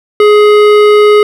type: tone with hard clipping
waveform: triangle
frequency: 418.9 Hz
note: G#4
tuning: 15 cents sharp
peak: -4 dBFS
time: 0.2-1.23 s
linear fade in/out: 2 ms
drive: 18 dB
effects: none